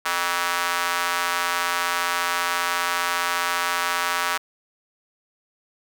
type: tone with high-pass filter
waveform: square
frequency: 87.4 Hz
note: F2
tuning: 2 cents sharp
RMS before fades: -24 dBFS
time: 0.05-4.38 s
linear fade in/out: 10 ms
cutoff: 1200 Hz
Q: 1.7
effects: none

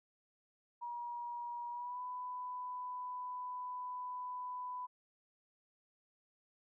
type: tone with pitch glide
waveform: sine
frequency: 956 to 996.6 Hz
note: A#5 to B5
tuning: +43 to +15 cents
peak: -40 dBFS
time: 0.81-4.87 s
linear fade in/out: 20 ms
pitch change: +72 cents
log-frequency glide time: 1.7-2.01 s
effects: none

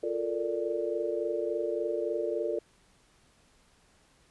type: chord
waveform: sine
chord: Bb major seventh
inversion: second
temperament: equal with one note detuned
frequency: 349.2 / 440 / 463.5 / 587.3 Hz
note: F4 / A4 / Bb4 / D5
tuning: 0 / 0 / -10 / 0 cents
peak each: -34 dBFS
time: 0.03-2.59 s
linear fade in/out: 5 ms
effects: pink hiss -64 dBFS RMS until 4.3 s + resampled to 24000 Hz

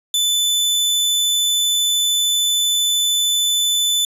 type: tone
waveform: sawtooth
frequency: 3507 Hz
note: A7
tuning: 6 cents flat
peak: -12 dBFS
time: 0.14-4.05 s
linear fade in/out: 2 ms
effects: resampled to 32000 Hz + 9-bit

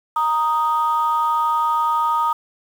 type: tone pair together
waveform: sine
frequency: 932.3 / 1244.5 Hz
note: A#5 / D#6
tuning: 0 / 0 cents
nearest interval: perfect fourth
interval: 500 cents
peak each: -18 dBFS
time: 0.16-2.33 s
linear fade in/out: 5 ms
effects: tanh soft clip ceiling -10 dBFS + 7-bit

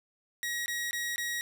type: tone bursts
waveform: sawtooth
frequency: 1900 Hz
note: A#6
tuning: 33 cents sharp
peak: -28 dBFS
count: 4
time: 0.43-1.41 s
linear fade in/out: 0 ms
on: 230 ms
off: 20 ms
effects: none

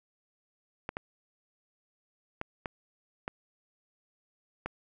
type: clicks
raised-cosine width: 0.5 ms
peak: -19 dBFS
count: 6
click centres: 0.891 / 0.969 / 2.414 / 2.658 / 3.279 / 4.66 s
effects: none

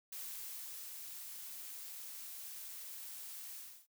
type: noise with ADSR envelope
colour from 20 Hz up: blue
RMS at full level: -45 dBFS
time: 0.12-3.87 s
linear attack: 6 ms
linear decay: 740 ms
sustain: -3 dB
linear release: 310 ms
effects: noise-tail reverb RT60 0.1 s tail -23 dB re dry

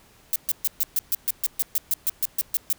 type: noise bursts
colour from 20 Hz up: violet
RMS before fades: -22 dBFS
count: 16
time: 0.33-2.728 s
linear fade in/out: 0 ms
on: 28 ms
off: 130 ms
effects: pink hiss -55 dBFS RMS until 2.78 s

